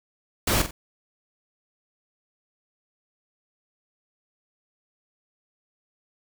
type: noise with echo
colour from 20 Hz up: pink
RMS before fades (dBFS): -22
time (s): 0.47-0.62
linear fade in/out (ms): 5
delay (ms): 45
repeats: 2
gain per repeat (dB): -9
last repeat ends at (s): 0.71
effects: none